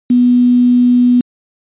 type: tone with quantisation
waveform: sine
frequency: 245.8 Hz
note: B3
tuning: 8 cents flat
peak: -6 dBFS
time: 0.1-1.21 s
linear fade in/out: 5 ms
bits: 5
effects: resampled to 8000 Hz